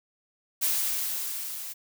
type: noise with level ramp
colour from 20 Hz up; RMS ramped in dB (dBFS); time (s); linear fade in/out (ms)
blue; -25 to -38; 0.61-1.74; 20
effects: none